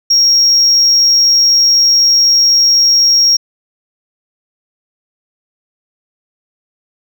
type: tone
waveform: sine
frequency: 5588 Hz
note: F8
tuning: in tune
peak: -4 dBFS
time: 0.1-3.37 s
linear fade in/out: 10 ms
effects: tanh soft clip ceiling -4 dBFS